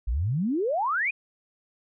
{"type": "exponential sweep", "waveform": "sine", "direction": "up", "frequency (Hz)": [50.2, 2546], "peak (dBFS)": -23, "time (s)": [0.07, 1.11], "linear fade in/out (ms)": 10, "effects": []}